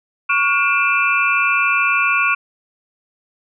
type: tone cluster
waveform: sine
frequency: 1120 / 1432 / 2390 / 2643 Hz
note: C#6 / F6 / D7 / E7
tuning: +18 / +43 / +30 / +4 cents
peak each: -19 dBFS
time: 0.29-2.35 s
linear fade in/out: 10 ms
effects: none